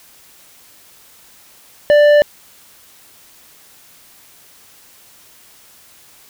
sine tone with tanh clipping, 589 Hz, D5, 5 cents sharp, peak -8 dBFS, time 1.9-2.22 s, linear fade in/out 0 ms, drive 10 dB, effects white hiss -46 dBFS RMS until 6.29 s

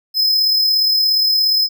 square tone with amplitude modulation, 5100 Hz, D#8, 42 cents sharp, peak -11 dBFS, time 0.14-1.69 s, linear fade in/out 50 ms, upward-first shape sine, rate 37.1 Hz, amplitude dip 35%, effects none

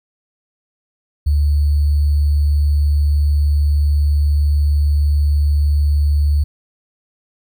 sine tone with sample-and-hold, 73.2 Hz, D2, 5 cents flat, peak -11 dBFS, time 1.26-6.44 s, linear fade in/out 10 ms, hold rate 4410 Hz, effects none

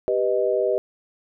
sine chord, G augmented, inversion none, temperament equal, 392 / 493.9 / 622.3 Hz, G4 / B4 / D#5, 0 / 0 / 0 cents, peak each -23 dBFS, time 0.08-0.78 s, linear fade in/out 0 ms, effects none

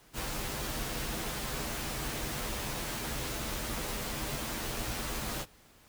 pink noise with comb filter, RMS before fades -36 dBFS, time 0.13-5.46 s, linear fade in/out 50 ms, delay 11 ms, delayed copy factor -0.6, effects pink hiss -60 dBFS RMS until 5.88 s

